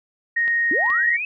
sine tone with pitch glide, 1866 to 1885.5 Hz, A#6 to A#6, +1 to +19 cents, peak -17 dBFS, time 0.36-1.17 s, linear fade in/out 10 ms, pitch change +18 cents, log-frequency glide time 0.81-0.96 s
clicks, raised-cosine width 0.3 ms, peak -21 / -27 / -19 dBFS, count 3, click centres 0.479 / 0.863 / 0.902 s
sine linear sweep, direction up, 254.6 to 2614 Hz, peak -23 dBFS, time 0.71-1.25 s, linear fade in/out 2 ms
effects none

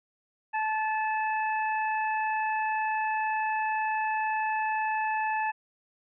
harmonic tone, 869 Hz, A5, 22 cents flat, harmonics 1 / 2 / 3, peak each -27 / -33 / -37 dBFS, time 0.53-5.52 s, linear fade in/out 20 ms, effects none

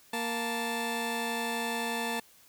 15% pulse tone pair together, 232.9 / 880 Hz, A#3 / A5, -1 / 0 cents, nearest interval octave + major seventh, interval 2301 cents, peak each -27 dBFS, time 0.13-2.2 s, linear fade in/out 5 ms, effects white hiss -59 dBFS RMS until 2.48 s

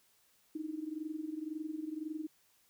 sine tone with amplitude modulation, 311.1 Hz, D#4, in tune, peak -34 dBFS, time 0.55-2.27 s, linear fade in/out 5 ms, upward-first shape sine, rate 21.9 Hz, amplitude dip 80%, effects white hiss -70 dBFS RMS until 2.69 s

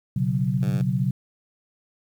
sine chord, B suspended second, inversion none, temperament equal, 123.47 / 138.59 / 185 Hz, B2 / C#3 / F#3, 0 / 0 / 0 cents, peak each -25 / -24 / -25 dBFS, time 0.16-1.11 s, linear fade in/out 5 ms
10% pulse tone, 100.4 Hz, G2, 42 cents sharp, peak -26 dBFS, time 0.62-0.82 s, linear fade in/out 5 ms
effects 9-bit

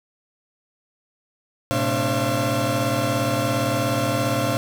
30% pulse tone cluster, 110.2 / 127.4 / 292.1 / 533 / 680 Hz, A2 / C3 / D4 / C5 / F5, +3 / -46 / -9 / +32 / -46 cents, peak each -24 dBFS, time 1.71-4.57 s, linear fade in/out 0 ms, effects none

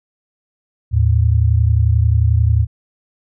sine tone pair together, 78.73 / 110 Hz, D#2 / A2, +21 / 0 cents, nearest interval tritone, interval 579 cents, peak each -13 dBFS, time 0.91-2.67 s, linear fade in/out 50 ms, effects none

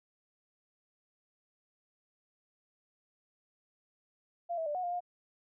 sine tone with pitch steps, 690 / 649 / 591 / 731 / 703 / 710 Hz, F5 / E5 / D5 / F#5 / F5 / F5, -21 / -27 / +11 / -21 / +11 / +28 cents, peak -32 dBFS, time 4.49-5.006 s, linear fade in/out 20 ms, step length 86 ms, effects none

